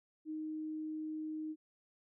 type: tone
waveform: sine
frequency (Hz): 311.1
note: D#4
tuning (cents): 0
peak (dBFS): -38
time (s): 0.25-1.56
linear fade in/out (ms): 50
effects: none